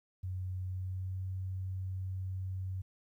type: tone with pitch glide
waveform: sine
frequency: 92.5 to 93.9 Hz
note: F#2 to F#2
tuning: 0 to +26 cents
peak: -35 dBFS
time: 0.23-2.82 s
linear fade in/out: 10 ms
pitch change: +26 cents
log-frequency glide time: 0.64-1.24 s
effects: 12-bit